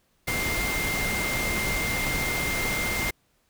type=tone in noise; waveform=sine; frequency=2104 Hz; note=C7; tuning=9 cents sharp; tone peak=-28 dBFS; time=0.27-3.11 s; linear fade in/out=10 ms; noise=pink; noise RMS=-29 dBFS; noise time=0.27-3.11 s; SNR=-2 dB; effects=pink hiss -68 dBFS RMS until 3.49 s